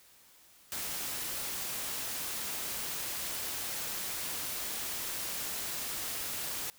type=noise; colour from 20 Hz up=white; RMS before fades=-37 dBFS; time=0.72-6.7 s; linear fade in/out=0 ms; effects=white hiss -60 dBFS RMS until 6.78 s